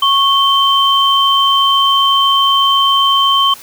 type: tone pair together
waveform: sine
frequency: 1100 / 3113 Hz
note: C#6 / G7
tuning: -14 / -13 cents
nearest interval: octave + tritone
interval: 1801 cents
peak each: -11 dBFS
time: 0.02-3.54 s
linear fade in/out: 5 ms
effects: white hiss -36 dBFS RMS until 3.62 s